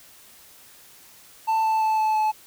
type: tone with pitch steps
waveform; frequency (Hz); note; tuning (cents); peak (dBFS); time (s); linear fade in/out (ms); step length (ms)
triangle; 887 / 880.9 / 874.8 / 868.7 / 862.7; A5 / A5 / A5 / A5 / A5; +14 / +2 / -10 / -22 / -34; -17; 1.47-2.32; 20; 170
effects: white hiss -50 dBFS RMS until 2.46 s